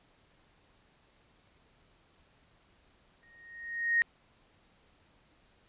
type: tone with exponential growth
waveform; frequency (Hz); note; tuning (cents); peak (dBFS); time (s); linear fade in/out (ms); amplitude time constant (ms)
sine; 1864.7; A#6; 0; -21; 3.23-4.02; 0; 170
effects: pink hiss -66 dBFS RMS until 5.68 s + resampled to 8000 Hz